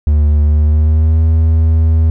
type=tone with pitch glide; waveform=triangle; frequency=74.5 to 80.31 Hz; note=D2 to E2; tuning=+25 to -45 cents; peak=-5 dBFS; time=0.07-2.1 s; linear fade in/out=0 ms; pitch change=+130 cents; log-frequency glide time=0.48-1.21 s; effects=none